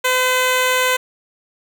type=tone; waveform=10% pulse; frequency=509 Hz; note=C5; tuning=48 cents flat; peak=-6 dBFS; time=0.04-0.97 s; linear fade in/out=10 ms; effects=none